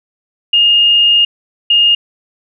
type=tone bursts at uneven times; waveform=sine; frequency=2838 Hz; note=F7; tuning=27 cents sharp; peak=-6 dBFS; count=2; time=0.53-1.25 / 1.7-1.95 s; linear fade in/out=5 ms; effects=none